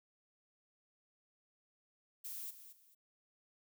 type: noise with echo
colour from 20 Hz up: violet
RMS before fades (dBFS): -45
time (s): 2.24-2.51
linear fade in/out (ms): 10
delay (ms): 220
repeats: 2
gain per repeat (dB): -11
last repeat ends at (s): 2.95
effects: none

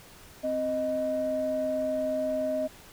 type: tone pair together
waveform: sine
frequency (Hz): 261.6 / 622.2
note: C4 / D#5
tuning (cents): 0 / 0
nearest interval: octave + minor third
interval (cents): 1500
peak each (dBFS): -32 / -26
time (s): 0.43-2.68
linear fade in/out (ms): 20
effects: tanh soft clip ceiling -20 dBFS + pink hiss -51 dBFS RMS until 2.92 s

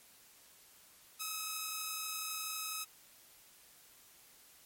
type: tone pair together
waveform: 5% pulse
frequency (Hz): 1273 / 1305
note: D#6 / E6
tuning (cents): +39 / -18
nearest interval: unison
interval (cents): 43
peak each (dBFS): -27 / -33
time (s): 1.19-2.85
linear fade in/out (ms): 20
effects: white hiss -61 dBFS RMS until 4.65 s + MP3 64 kbps

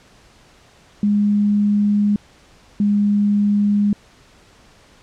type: tone pair in turn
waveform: sine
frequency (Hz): 206 / 205.1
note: G#3 / G#3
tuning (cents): -14 / -21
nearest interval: unison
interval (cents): 7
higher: first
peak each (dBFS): -13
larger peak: neither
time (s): 1.03-2.16 / 2.8-3.93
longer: neither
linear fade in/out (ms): 2
effects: pink hiss -50 dBFS RMS until 5.02 s + low-pass 7000 Hz 12 dB/octave

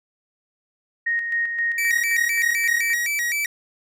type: tone with tremolo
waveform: sine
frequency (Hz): 1864.7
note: A#6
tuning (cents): 0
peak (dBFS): -19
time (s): 1.06-2.95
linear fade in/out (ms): 10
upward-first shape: square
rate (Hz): 3.8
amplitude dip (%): 45
type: tone with vibrato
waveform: 45% pulse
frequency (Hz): 2097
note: C7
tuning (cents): +3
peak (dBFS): -21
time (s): 1.78-3.46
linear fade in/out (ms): 2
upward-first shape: square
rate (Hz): 3.9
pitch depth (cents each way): 170
effects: none

